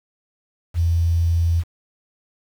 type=tone; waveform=sine; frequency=84.2 Hz; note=E2; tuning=37 cents sharp; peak=-15 dBFS; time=0.74-1.64 s; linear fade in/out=50 ms; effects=7-bit